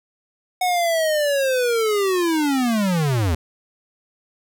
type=linear sweep; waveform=square; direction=down; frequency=739 to 75.5 Hz; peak=-18 dBFS; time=0.61-3.35 s; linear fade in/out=5 ms; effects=none